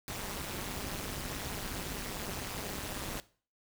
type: noise with amplitude modulation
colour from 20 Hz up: pink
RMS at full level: -35 dBFS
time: 0.08-3.2 s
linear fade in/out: 0 ms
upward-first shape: sine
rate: 205 Hz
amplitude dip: 100%
effects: noise-tail reverb RT60 0.4 s tail -18 dB re dry